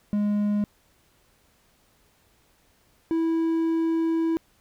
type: tone pair in turn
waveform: triangle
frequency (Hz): 206.9 / 327.5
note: G#3 / E4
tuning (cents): -6 / -11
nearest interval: minor sixth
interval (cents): 795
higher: second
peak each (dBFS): -19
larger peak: neither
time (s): 0.13-0.64 / 3.11-4.37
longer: second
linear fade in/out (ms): 0
effects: pink hiss -63 dBFS RMS until 4.6 s